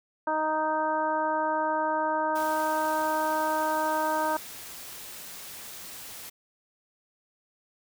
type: harmonic tone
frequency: 311.1 Hz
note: D#4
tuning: in tune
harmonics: 1 / 2 / 3 / 4 / 5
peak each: -35 / -30 / -27 / -34 / -35 dBFS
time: 0.27-4.37 s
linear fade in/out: 5 ms
type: noise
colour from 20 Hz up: white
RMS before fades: -42 dBFS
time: 2.35-6.3 s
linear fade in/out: 10 ms
effects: none